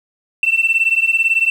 sine beating tone pair, 2676 / 2694 Hz, E7 / E7, +25 / +37 cents, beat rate 18 Hz, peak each -14 dBFS, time 0.43-1.5 s, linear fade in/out 2 ms, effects tanh soft clip ceiling -7 dBFS + 7-bit

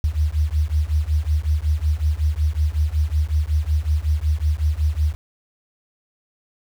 sine beating tone pair, 73.42 / 78.82 Hz, D2 / D#2, 0 / +23 cents, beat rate 5.4 Hz, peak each -20 dBFS, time 0.04-5.15 s, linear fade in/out 0 ms, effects 7-bit

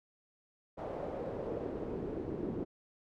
brown noise with band-pass filter sweep, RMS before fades -39 dBFS, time 0.77-2.65 s, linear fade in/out 20 ms, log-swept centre 620 to 320 Hz, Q 2.4, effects none

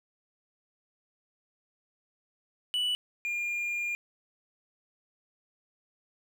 triangle tone pair in turn, 2960 / 2410 Hz, F#7 / D7, 0 / +44 cents, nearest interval major third, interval 356 cents, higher first, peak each -25 / -28 dBFS, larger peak first, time 2.74-2.95 / 3.25-3.95 s, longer second, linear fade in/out 0 ms, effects none

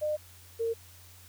sine tone pair in turn, 606 / 457.4 Hz, D#5 / A#4, -46 / -33 cents, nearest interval perfect fourth, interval 487 cents, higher first, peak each -27 dBFS, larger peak neither, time 0.01-0.17 / 0.59-0.74 s, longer first, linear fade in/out 20 ms, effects added 89 Hz sine -54 dBFS peak until 1.28 s + white hiss -55 dBFS RMS until 1.28 s

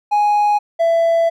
triangle tone pair in turn, 830.6 / 666.8 Hz, G#5 / E5, 0 / +20 cents, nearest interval major third, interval 380 cents, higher first, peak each -9 dBFS, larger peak neither, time 0.11-0.59 / 0.79-1.3 s, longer second, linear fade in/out 20 ms, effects tanh soft clip ceiling -5 dBFS

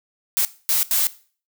blue noise bursts at uneven times, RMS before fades -19 dBFS, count 3, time 0.37-0.45 / 0.69-0.83 / 0.91-1.07 s, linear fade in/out 0 ms, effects noise-tail reverb RT60 0.4 s tail -17 dB re dry

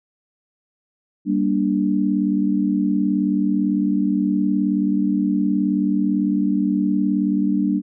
sine chord, G minor, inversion none, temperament just, 196 / 235.2 / 294 Hz, G3 / Bb3 / D4, 0 / +16 / +2 cents, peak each -20 / -23 / -20 dBFS, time 1.25-7.82 s, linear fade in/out 50 ms, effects none

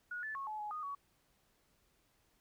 sine tone with pitch steps, 1452 / 1744 / 1096 / 857 / 840 / 1235 / 1126 Hz, F#6 / A6 / C#6 / A5 / G#5 / D#6 / C#6, -33 / -16 / -20 / -46 / +19 / -13 / +27 cents, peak -39 dBFS, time 0.11-0.95 s, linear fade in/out 5 ms, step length 120 ms, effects pink hiss -74 dBFS RMS until 2.4 s

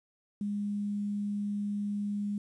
sine tone with quantisation, 204.8 Hz, G#3, 24 cents flat, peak -30 dBFS, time 0.41-2.38 s, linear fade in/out 2 ms, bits 10, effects resampled to 24000 Hz

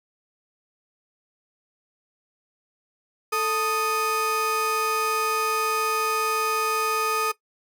35% pulse tone pair together, 441.4 / 1244.5 Hz, A4 / D#6, +5 / 0 cents, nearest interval octave + tritone, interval 1795 cents, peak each -25 / -22 dBFS, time 3.32-7.32 s, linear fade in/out 10 ms, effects noise-tail reverb RT60 0.1 s tail -17 dB re dry

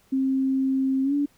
sine tone with pitch glide, 266.1 to 286.9 Hz, C4 to D4, +29 to -40 cents, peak -20 dBFS, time 0.12-1.26 s, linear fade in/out 10 ms, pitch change +131 cents, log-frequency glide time 1.03-1.14 s, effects pink hiss -61 dBFS RMS until 1.37 s

